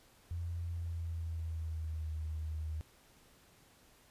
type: tone with pitch glide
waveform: sine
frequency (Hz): 85.3 to 78.22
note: F2 to D#2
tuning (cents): -40 to +10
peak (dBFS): -36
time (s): 0.31-2.81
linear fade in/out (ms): 0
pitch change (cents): -150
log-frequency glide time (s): 0.69-2.1
effects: pink hiss -64 dBFS RMS until 4.1 s + resampled to 32000 Hz